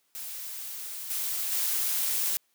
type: noise with level steps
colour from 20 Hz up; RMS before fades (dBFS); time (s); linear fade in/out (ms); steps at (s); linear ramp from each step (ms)
blue; -38 / -31 / -28; 0.15-2.37; 0; 1.1 / 1.52; 2
effects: white hiss -71 dBFS RMS until 2.54 s + high-pass 200 Hz 12 dB/octave